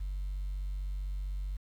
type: tone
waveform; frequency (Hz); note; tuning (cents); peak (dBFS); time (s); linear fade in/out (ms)
sine; 47.8; G1; -43; -31; 0-1.57; 10
effects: tanh soft clip ceiling -31 dBFS + 10-bit